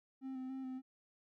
triangle tone with vibrato, 261.6 Hz, C4, in tune, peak -39 dBFS, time 0.21-0.82 s, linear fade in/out 50 ms, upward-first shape square, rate 3.5 Hz, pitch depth 20 cents each way, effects none

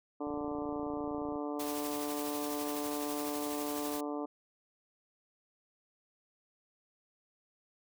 harmonic tone, 146.83 Hz, D3, in tune, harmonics 2 / 3 / 4 / 5 / 6 / 7 / 8, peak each -37 / -41 / -43 / -45 / -47 / -48 / -49 dBFS, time 0.2-4.26 s, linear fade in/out 10 ms
click train, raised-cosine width 2 ms, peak -34 dBFS, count 32, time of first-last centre 0.27-1.358 s, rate 28.5 Hz
white noise with tremolo, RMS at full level -41 dBFS, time 1.59-4.01 s, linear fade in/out 10 ms, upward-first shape triangle, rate 12 Hz, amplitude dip 45%
effects none

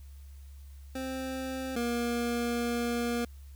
25% pulse tone pair in turn, 262.3 / 237.5 Hz, C4 / A#3, +4 / +33 cents, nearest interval major second, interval 171 cents, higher first, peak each -30 / -25 dBFS, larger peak second, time 0.95-1.76 / 1.76-3.25 s, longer second, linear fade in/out 5 ms, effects added 69 Hz sine -45 dBFS peak until 3.55 s + white hiss -64 dBFS RMS until 3.55 s

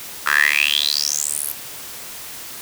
10% pulse tone with high-pass filter sweep, 73.42 Hz, D2, in tune, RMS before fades -19 dBFS, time 0.26-1.52 s, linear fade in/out 5 ms, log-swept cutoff 1400 to 12000 Hz, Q 9.5, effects white hiss -34 dBFS RMS until 2.61 s

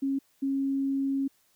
sine tone bursts at uneven times, 272.9 Hz, C#4, 27 cents flat, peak -25 dBFS, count 2, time 0.02-0.19 / 0.42-1.28 s, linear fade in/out 10 ms, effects white hiss -67 dBFS RMS until 1.55 s

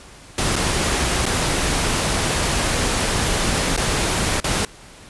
pink noise with dropouts, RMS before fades -20 dBFS, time 0.38-4.65 s, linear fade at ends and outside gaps 2 ms, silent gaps 0.557-0.562 / 1.256-1.263 / 3.765-3.775 / 4.402-4.442 s, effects pink hiss -43 dBFS RMS until 5.09 s + resampled to 24000 Hz

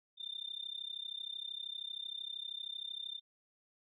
sine tone with amplitude modulation, 3593 Hz, A7, 36 cents sharp, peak -36 dBFS, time 0.17-3.21 s, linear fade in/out 50 ms, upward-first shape sine, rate 32.9 Hz, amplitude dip 95%, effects tanh soft clip ceiling -32 dBFS

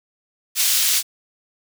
pink high-pass noise, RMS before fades -18 dBFS, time 0.55-1.03 s, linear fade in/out 50 ms, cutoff 3700 Hz, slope 12 dB/octave, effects none

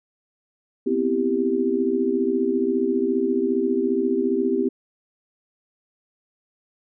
sine chord, C major seventh, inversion third, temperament equal, 246.9 / 261.6 / 329.6 / 392 Hz, B3 / C4 / E4 / G4, 0 / 0 / 0 / 0 cents, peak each -26 / -25 / -26 / -22 dBFS, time 0.86-4.69 s, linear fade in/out 10 ms, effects none

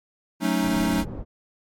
square chord, D# half-diminished seventh, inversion first, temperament equal, 185 / 220 / 277.2 / 311.1 Hz, F#3 / A3 / C#4 / D#4, 0 / 0 / 0 / 0 cents, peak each -27 dBFS, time 0.4-1.05 s, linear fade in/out 50 ms
pink low-pass noise, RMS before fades -33 dBFS, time 0.6-1.25 s, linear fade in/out 50 ms, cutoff 470 Hz, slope 12 dB/octave
effects MP3 64 kbps

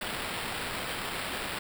violet noise with sample-and-hold, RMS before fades -35 dBFS, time 0.01-1.59 s, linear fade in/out 5 ms, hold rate 6300 Hz, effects none

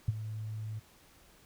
sine tone with ADSR envelope, 108.6 Hz, A2, 22 cents flat, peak -22 dBFS, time 0.08-0.8 s, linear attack 6 ms, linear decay 27 ms, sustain -14 dB, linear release 17 ms, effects pink hiss -61 dBFS RMS until 1.45 s

